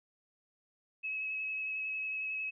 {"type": "tone with vibrato", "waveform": "sine", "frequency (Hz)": 2572, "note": "E7", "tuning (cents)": -43, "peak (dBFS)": -34, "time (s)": [1.03, 2.51], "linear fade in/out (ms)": 20, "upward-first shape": "sine", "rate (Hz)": 11, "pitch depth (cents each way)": 15, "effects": []}